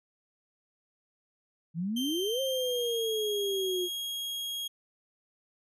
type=exponential two-way sweep; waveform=sine; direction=up then down; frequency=156.2 to 539 to 353 Hz; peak=-29 dBFS; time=1.74-3.89 s; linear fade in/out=50 ms; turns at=2.41 s
type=tone with pitch glide; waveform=40% pulse; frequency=3136 to 3279 Hz; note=G7 to G#7; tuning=0 to -23 cents; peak=-32 dBFS; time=1.96-4.68 s; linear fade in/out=10 ms; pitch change=+77 cents; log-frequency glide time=2.35-3.08 s
effects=none